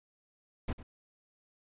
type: noise with echo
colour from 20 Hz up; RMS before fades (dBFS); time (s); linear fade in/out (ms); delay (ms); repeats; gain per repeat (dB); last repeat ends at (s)
brown; -33; 0.68-0.73; 5; 100; 1; -15; 0.83
effects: resampled to 8000 Hz